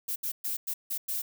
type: noise bursts at uneven times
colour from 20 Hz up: violet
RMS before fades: -32 dBFS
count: 6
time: 0.08-0.16 / 0.23-0.32 / 0.44-0.57 / 0.67-0.74 / 0.9-0.98 / 1.08-1.22 s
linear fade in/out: 10 ms
effects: none